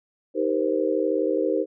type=chord; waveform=sine; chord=C minor seventh; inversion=first; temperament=just; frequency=314 / 392.4 / 470.9 / 523.3 Hz; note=Eb4 / G4 / Bb4 / C5; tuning=+16 / +2 / +18 / 0 cents; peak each=-26 dBFS; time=0.34-1.66 s; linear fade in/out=50 ms; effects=none